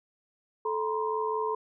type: tone cluster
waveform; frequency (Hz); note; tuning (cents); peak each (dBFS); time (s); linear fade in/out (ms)
sine; 436.4 / 951 / 1036; A4 / A#5 / C6; -14 / +34 / -17; -30 / -32 / -33; 0.65-1.55; 5
effects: none